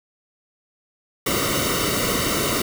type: noise with comb filter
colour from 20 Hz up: pink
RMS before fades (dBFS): -22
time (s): 1.26-2.62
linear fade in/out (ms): 5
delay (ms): 1.2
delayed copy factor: -0.8
effects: none